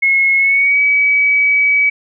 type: tone with pitch glide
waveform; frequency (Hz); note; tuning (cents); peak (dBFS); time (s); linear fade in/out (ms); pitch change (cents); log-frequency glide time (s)
sine; 2173 to 2278; C#7 to C#7; -35 to +47; -9; 0.02-1.9; 10; +82; 0.37-0.8
effects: none